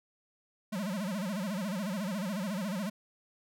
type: tone with vibrato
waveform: square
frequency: 196 Hz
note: G3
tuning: in tune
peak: -33 dBFS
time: 0.72-2.9 s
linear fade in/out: 10 ms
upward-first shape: sine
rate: 14 Hz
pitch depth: 190 cents each way
effects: none